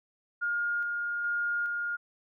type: tone with tremolo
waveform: sine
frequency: 1419 Hz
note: F6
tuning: 27 cents sharp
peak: -27 dBFS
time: 0.41-1.97 s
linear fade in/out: 20 ms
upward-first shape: square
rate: 1.2 Hz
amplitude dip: 25%
effects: none